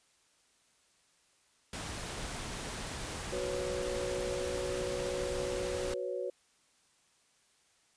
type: noise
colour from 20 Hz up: pink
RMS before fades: -40 dBFS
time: 1.73-5.94 s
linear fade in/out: 2 ms
type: chord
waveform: sine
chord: F# suspended fourth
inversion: none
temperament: equal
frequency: 370 / 493.9 / 554.4 Hz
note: F#4 / B4 / C#5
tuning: 0 / 0 / 0 cents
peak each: -38 dBFS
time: 3.32-6.3 s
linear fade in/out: 5 ms
effects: white hiss -69 dBFS RMS until 7.96 s + resampled to 22050 Hz